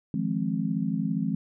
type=chord; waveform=sine; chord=F minor seventh; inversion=third; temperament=just; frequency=157.15 / 174.61 / 209.5 / 261.9 Hz; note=Eb3 / F3 / Ab3 / C4; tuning=+18 / 0 / +15 / +2 cents; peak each=-32 / -30 / -29 / -31 dBFS; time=0.14-1.35 s; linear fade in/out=2 ms; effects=none